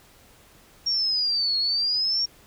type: exponential two-way sweep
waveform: sine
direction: down then up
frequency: 5588 to 4287 to 5588 Hz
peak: -21 dBFS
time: 0.86-2.26 s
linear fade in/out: 10 ms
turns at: 1.58 s
effects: pink hiss -54 dBFS RMS until 2.46 s